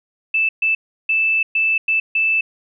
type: tone bursts at uneven times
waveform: sine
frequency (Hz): 2637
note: E7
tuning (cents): 0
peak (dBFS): -14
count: 6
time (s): 0.34-0.49 / 0.62-0.75 / 1.09-1.43 / 1.55-1.78 / 1.88-2 / 2.15-2.41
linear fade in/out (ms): 5
effects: none